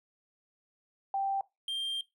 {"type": "tone pair in turn", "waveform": ["sine", "triangle"], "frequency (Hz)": [784, 3181], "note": ["G5", "G7"], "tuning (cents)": [0, 25], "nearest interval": "2 octaves", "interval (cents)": 2425, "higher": "second", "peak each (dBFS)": [-28, -30], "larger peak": "first", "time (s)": [[1.14, 1.41], [1.68, 2.01]], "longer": "second", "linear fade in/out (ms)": 2, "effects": ["noise-tail reverb RT60 0.2 s tail -19 dB re dry"]}